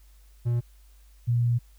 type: tone pair in turn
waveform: triangle / sine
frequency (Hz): 119.5 / 119.5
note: A#2 / A#2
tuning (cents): +43 / +43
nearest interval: unison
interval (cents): 0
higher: neither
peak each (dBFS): -20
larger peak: neither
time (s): 0.45-0.61 / 1.27-1.59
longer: second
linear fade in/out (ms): 20
effects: added 50 Hz sine -51 dBFS peak until 1.78 s + white hiss -64 dBFS RMS until 1.78 s